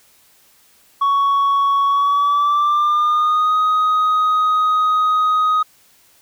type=tone with pitch glide; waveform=sine; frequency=1116 to 1252.7 Hz; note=C#6 to D#6; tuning=+11 to +11 cents; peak=-10 dBFS; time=1.01-5.63 s; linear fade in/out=10 ms; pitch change=+200 cents; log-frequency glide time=1.87-3.57 s; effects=tanh soft clip ceiling -12 dBFS + white hiss -53 dBFS RMS until 6.21 s